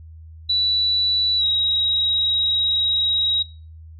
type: tone with pitch glide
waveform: sine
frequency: 3951 to 3819 Hz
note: B7 to A#7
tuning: 0 to +41 cents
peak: -16 dBFS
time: 0.49-3.43 s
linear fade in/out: 10 ms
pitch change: -59 cents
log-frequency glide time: 1.38-1.44 s
effects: noise-tail reverb RT60 0.4 s tail -24 dB re dry + added 80 Hz sine -38 dBFS peak until 3.99 s